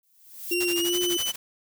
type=noise with exponential growth; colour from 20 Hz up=violet; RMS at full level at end=-30 dBFS; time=0.03-0.54 s; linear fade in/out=1 ms; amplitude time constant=110 ms
type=tone with vibrato; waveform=sine; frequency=349.2 Hz; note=F4; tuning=in tune; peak=-25 dBFS; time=0.51-1.17 s; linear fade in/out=5 ms; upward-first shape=triangle; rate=2.5 Hz; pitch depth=42 cents each way
type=tone with pitch glide; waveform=sawtooth; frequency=2760 to 3010 Hz; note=F7 to F#7; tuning=-21 to +29 cents; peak=-23 dBFS; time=0.51-1.32 s; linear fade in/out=10 ms; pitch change=+150 cents; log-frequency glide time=0.7-0.97 s
type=noise with tremolo; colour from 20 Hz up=white; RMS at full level=-31 dBFS; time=0.6-1.36 s; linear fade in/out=5 ms; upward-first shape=sine; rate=12 Hz; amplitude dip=90%
effects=none